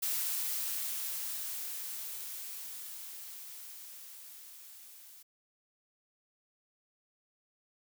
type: noise with level ramp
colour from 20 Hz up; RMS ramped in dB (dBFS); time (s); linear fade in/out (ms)
blue; -33 to -54; 0.02-5.23; 10
effects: none